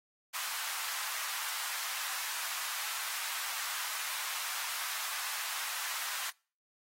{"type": "high-pass noise", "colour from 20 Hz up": "pink", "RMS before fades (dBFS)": -38, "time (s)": [0.33, 6.31], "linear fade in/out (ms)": 20, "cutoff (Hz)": 980, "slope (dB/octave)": 24, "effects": ["noise-tail reverb RT60 0.4 s tail -26 dB re dry", "AAC 48 kbps"]}